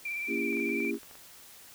sine tone with vibrato, 2349 Hz, D7, in tune, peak -32 dBFS, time 0.05-0.91 s, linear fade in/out 5 ms, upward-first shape sine, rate 18 Hz, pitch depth 30 cents each way
sine chord, A# diminished seventh, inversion none, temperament just, 233.1 / 279.7 / 335.6 / 402.8 Hz, A#3 / C#4 / E4 / G4, 0 / +16 / +31 / +47 cents, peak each -35 dBFS, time 0.27-0.99 s, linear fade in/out 50 ms
clicks, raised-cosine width 0.5 ms, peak -37 dBFS, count 10, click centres 0.529 / 0.57 / 0.6 / 0.691 / 0.803 / 0.849 / 0.944 / 1.032 / 1.112 / 1.154 s
effects white hiss -52 dBFS RMS until 1.74 s

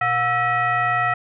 sine tone with frequency modulation, 1319 Hz, E6, 1 cent sharp, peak -17 dBFS, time 0.01-1.14 s, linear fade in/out 5 ms, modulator 599 Hz, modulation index 1.3, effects none

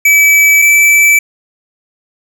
square tone pair in turn, 2298 / 2315 Hz, D7 / D7, -38 / -25 cents, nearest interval unison, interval 13 cents, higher second, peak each -5 dBFS, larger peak neither, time 0.05-0.62 / 0.62-1.19 s, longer neither, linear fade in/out 5 ms, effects none

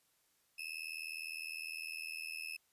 35% pulse tone with amplitude modulation, 2599 Hz, E7, 25 cents flat, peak -36 dBFS, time 0.58-2.57 s, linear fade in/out 10 ms, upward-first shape sine, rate 79.9 Hz, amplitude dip 100%, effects white hiss -75 dBFS RMS until 2.72 s + resampled to 32000 Hz

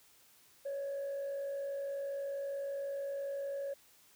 sine tone with frequency modulation, 557 Hz, C#5, 8 cents sharp, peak -34 dBFS, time 0.65-3.74 s, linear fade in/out 10 ms, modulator 52.2 Hz, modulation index 0.28, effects tanh soft clip ceiling -34 dBFS + white hiss -64 dBFS RMS until 4.15 s

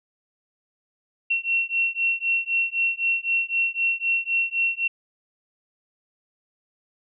sine beating tone pair, 2720 / 2723.9 Hz, F7 / F7, -46 / -44 cents, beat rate 3.9 Hz, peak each -24 dBFS, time 1.3-4.88 s, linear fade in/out 10 ms, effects none

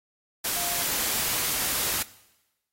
sine tone in noise, 698.5 Hz, F5, in tune, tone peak -34 dBFS, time 0.56-0.83 s, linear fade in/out 10 ms, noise white, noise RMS -27 dBFS, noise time 0.44-2.03 s, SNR -10 dB, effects noise-tail reverb RT60 1.0 s tail -19 dB re dry + AAC 48 kbps

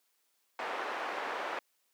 pink band-pass noise, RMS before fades -37 dBFS, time 0.59-1.59 s, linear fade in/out 2 ms, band 570 to 1700 Hz, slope 12 dB/octave, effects white hiss -75 dBFS RMS until 1.93 s + high-pass 300 Hz 12 dB/octave

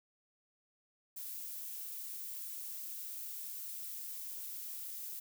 violet noise, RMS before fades -44 dBFS, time 1.16-5.2 s, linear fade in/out 10 ms, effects none

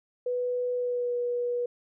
sine tone with pitch glide, 493.9 to 485.1 Hz, B4 to B4, 0 to -31 cents, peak -26 dBFS, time 0.26-1.66 s, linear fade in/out 5 ms, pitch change -31 cents, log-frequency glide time 0.75-1.15 s, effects none

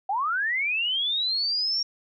sine linear sweep, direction up, 740 to 5588 Hz, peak -23 dBFS, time 0.09-1.83 s, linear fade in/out 5 ms, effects none

